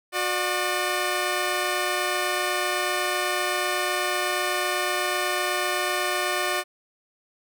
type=tone pair together; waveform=10% pulse; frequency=363.8 / 597 Hz; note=F#4 / D5; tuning=-29 / +28 cents; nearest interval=major sixth; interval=857 cents; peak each=-18 dBFS; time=0.12-6.64 s; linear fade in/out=50 ms; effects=none